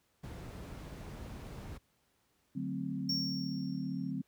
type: noise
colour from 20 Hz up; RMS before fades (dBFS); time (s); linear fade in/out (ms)
brown; -41; 0.23-1.78; 10
type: chord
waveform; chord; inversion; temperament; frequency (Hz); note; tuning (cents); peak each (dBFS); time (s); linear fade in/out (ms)
sine; D dominant seventh; none; equal; 146.83 / 185 / 220 / 261.6; D3 / F#3 / A3 / C4; 0 / 0 / 0 / 0; -41 / -39 / -43 / -38; 2.55-4.22; 10
type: tone with exponential decay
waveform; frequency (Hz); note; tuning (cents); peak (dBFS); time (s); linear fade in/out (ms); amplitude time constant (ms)
triangle; 5500; F8; -27; -29; 3.09-4.11; 5; 220
effects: pink hiss -74 dBFS RMS until 4.27 s + high-pass 60 Hz 12 dB/octave